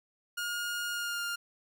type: tone with pitch glide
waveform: sawtooth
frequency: 1426 to 1404.7 Hz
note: F6 to F6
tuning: +36 to +10 cents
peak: -29 dBFS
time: 0.37-1.36 s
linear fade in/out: 10 ms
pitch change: -26 cents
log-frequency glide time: 0.9-1.23 s
effects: none